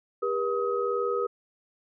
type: tone cluster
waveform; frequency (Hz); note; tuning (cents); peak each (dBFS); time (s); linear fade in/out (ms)
sine; 399.8 / 481.4 / 1265; G4 / B4 / D#6; +34 / -44 / +28; -29 / -28 / -31; 0.22-1.27; 10
effects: none